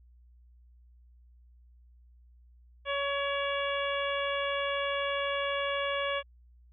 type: harmonic tone with a mistuned harmonic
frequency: 561 Hz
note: C#5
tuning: 21 cents sharp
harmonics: 1 / 2 / 3 / 4 / 5 / 6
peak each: -32 / -35 / -37 / -38 / -39 / -40 dBFS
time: 2.85-6.23 s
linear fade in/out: 50 ms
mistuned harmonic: 4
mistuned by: +34 cents
effects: added 60 Hz sine -55 dBFS peak until 6.72 s